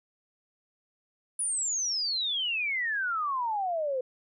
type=exponential sweep; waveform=sine; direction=down; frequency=10000 to 497.8 Hz; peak=-27 dBFS; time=1.39-4.01 s; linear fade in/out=5 ms; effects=none